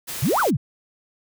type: noise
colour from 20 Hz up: white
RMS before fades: -31 dBFS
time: 0.07-0.51 s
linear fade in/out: 20 ms
type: exponential two-way sweep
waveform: sine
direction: up then down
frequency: 105.6 to 1564 to 106.4 Hz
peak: -17 dBFS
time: 0.22-0.57 s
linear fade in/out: 10 ms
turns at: 0.4 s
effects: none